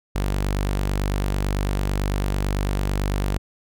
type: tone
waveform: sawtooth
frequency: 49 Hz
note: G1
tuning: in tune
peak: -17 dBFS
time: 0.15-3.38 s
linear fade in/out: 10 ms
effects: none